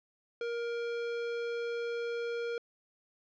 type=tone with hard clipping; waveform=sine; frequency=470 Hz; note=A#4; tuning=14 cents sharp; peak=-35 dBFS; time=0.41-2.58 s; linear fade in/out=2 ms; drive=16 dB; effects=low-pass 5000 Hz 12 dB/octave